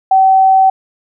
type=tone; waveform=sine; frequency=765 Hz; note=G5; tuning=42 cents flat; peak=-5 dBFS; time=0.11-0.7 s; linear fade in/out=5 ms; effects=none

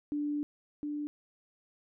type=tone pair in turn; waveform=sine; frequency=293.7 / 295.1 Hz; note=D4 / D4; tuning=0 / +8 cents; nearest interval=unison; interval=8 cents; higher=second; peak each=-30 / -33 dBFS; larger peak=first; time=0.12-0.43 / 0.83-1.07 s; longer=first; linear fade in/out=0 ms; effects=none

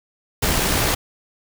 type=noise with amplitude modulation; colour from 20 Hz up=pink; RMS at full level=-18 dBFS; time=0.42-0.95 s; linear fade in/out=10 ms; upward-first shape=sine; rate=60.1 Hz; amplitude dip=30%; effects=none

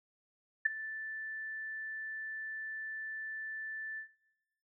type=tone with ADSR envelope; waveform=sine; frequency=1760 Hz; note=A6; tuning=in tune; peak=-21 dBFS; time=0.65-4.09 s; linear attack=10 ms; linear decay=9 ms; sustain=-17 dB; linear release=110 ms; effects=noise-tail reverb RT60 0.9 s tail -17 dB re dry

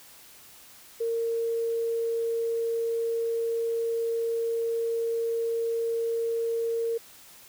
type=tone; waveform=sine; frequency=460 Hz; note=A#4; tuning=23 cents flat; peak=-25 dBFS; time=1-6.98 s; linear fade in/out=10 ms; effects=white hiss -51 dBFS RMS until 7.48 s

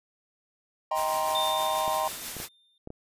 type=chord; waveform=triangle; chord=C minor seventh; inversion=first; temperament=just; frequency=627.9 / 784.9 / 941.9 / 1046.5 Hz; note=Eb5 / G5 / Bb5 / C6; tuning=+16 / +2 / +18 / 0 cents; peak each=-29 dBFS; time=0.91-2.08 s; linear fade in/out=5 ms
type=noise with tremolo; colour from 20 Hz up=white; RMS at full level=-35 dBFS; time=0.94-2.49 s; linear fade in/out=50 ms; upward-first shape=triangle; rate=6.2 Hz; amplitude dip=40%
type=tone with exponential decay; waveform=triangle; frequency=3609 Hz; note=A7; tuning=43 cents sharp; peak=-25 dBFS; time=1.35-2.78 s; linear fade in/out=2 ms; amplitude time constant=310 ms
type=clicks; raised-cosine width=2 ms; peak=-26 dBFS; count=5; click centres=1.879 / 2.367 / 2.401 / 2.874 / 2.904 s
effects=resampled to 32000 Hz

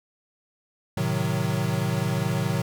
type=chord; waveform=square; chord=A diminished seventh; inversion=none; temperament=equal; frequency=110 / 130.81 / 155.56 / 185 Hz; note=A2 / C3 / Eb3 / Gb3; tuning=0 / 0 / 0 / 0 cents; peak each=-30 / -29 / -29 / -30 dBFS; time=0.97-2.62 s; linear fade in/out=5 ms; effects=none

